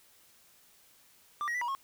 triangle tone with pitch steps, 1183 / 1894 / 1976 / 958 / 1087 Hz, D6 / A#6 / B6 / A#5 / C#6, +12 / +27 / 0 / +47 / -34 cents, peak -29 dBFS, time 1.41-1.75 s, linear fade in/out 0 ms, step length 68 ms, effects white hiss -62 dBFS RMS until 1.83 s

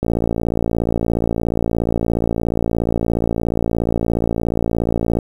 click train, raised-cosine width 2 ms, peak -5 dBFS, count 295, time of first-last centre 0.03-5.188 s, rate 57 Hz, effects 7-bit

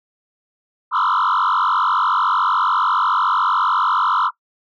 sine tone with frequency modulation, 1174.7 Hz, D6, in tune, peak -12 dBFS, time 0.91-4.31 s, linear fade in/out 50 ms, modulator 47 Hz, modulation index 4.4, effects noise-tail reverb RT60 0.1 s tail -19 dB re dry + tanh soft clip ceiling -13 dBFS

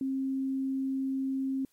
sine tone, 267.2 Hz, C4, 36 cents sharp, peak -28 dBFS, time 0.01-1.65 s, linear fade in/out 2 ms, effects white hiss -70 dBFS RMS until 1.72 s + MP3 64 kbps

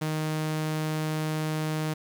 sawtooth tone, 155.56 Hz, D#3, in tune, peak -23 dBFS, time 0.01-1.94 s, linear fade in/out 10 ms, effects 10-bit

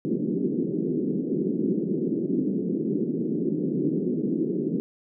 white band-pass noise, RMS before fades -26 dBFS, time 0.05-4.8 s, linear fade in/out 0 ms, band 160 to 390 Hz, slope 48 dB/octave, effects none

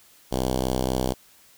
5% pulse tone with notch filter, 64.1 Hz, C2, 35 cents flat, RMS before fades -25 dBFS, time 0.31-1.14 s, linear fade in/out 20 ms, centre 1900 Hz, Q 0.9, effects white hiss -55 dBFS RMS until 1.57 s

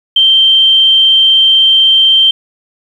sine tone, 3136 Hz, G7, in tune, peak -4 dBFS, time 0.16-2.31 s, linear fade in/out 5 ms, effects 7-bit

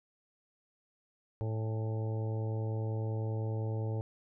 harmonic tone with a mistuned harmonic, 110 Hz, A2, in tune, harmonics 1 / 2 / 3 / 4 / 5 / 6 / 7 / 8, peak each -32 / -48 / -45 / -43 / -46 / -55 / -51 / -54 dBFS, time 1.41-4.01 s, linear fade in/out 0 ms, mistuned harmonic 7, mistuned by +54 cents, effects none

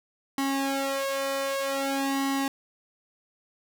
sawtooth tone with flanger, 273.4 Hz, C#4, 24 cents flat, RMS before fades -28 dBFS, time 0.38-2.48 s, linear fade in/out 2 ms, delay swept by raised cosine 1 to 2 ms, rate 0.53 Hz, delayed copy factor +1, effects none

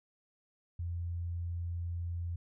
sine tone, 86 Hz, F2, 26 cents flat, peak -34 dBFS, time 0.79-2.36 s, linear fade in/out 5 ms, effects none

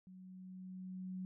sine tone with level ramp, 185.6 Hz, F#3, 6 cents sharp, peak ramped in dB -53 to -40 dBFS, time 0.07-1.25 s, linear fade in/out 0 ms, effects none

